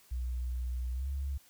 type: tone with pitch glide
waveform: sine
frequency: 61.74 to 68.9 Hz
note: B1 to C#2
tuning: 0 to -10 cents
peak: -32 dBFS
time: 0.11-1.38 s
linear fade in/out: 10 ms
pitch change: +190 cents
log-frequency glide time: 0.93-1.09 s
effects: white hiss -62 dBFS RMS until 1.49 s